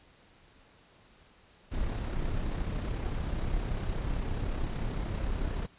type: noise with amplitude modulation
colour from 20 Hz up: brown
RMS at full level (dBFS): -30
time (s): 1.71-5.67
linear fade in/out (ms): 20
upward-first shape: sine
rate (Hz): 33.5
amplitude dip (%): 40
effects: pink hiss -60 dBFS RMS until 5.78 s + resampled to 8000 Hz